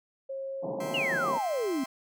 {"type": "tone with pitch glide", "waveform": "sine", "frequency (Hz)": [540, 543.4], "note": ["C#5", "C#5"], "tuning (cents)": [-45, -35], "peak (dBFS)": -33, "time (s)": [0.29, 1.38], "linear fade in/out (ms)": 10, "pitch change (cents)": 10, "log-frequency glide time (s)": [0.46, 0.96]}
{"type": "band-pass noise", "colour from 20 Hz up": "pink", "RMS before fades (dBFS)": -37, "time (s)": [0.62, 1.39], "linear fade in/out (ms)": 20, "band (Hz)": [140, 1000], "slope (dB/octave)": 96}
{"type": "chord", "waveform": "sawtooth", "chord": "C major", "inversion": "first", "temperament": "just", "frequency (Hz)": [654.1, 784.9, 1046.5], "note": ["E5", "G5", "C6"], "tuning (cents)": [-14, 2, 0], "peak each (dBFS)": [-38, -41, -37], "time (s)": [0.8, 1.86], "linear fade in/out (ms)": 5}
{"type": "exponential sweep", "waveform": "sine", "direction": "down", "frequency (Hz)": [2968, 251.6], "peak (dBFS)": -27, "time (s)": [0.94, 1.84], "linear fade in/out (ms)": 5}
{"effects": []}